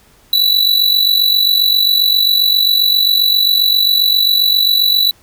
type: tone with amplitude modulation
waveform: square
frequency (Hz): 3951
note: B7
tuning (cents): 0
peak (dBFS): -7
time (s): 0.33-5.11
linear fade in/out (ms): 2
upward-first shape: sine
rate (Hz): 47.5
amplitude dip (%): 65
effects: pink hiss -49 dBFS RMS until 5.22 s